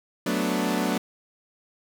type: chord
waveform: sawtooth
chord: B minor seventh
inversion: second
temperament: equal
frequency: 185 / 220 / 246.9 / 293.7 Hz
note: F#3 / A3 / B3 / D4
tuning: 0 / 0 / 0 / 0 cents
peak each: -25 dBFS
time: 0.26-0.98 s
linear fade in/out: 5 ms
effects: none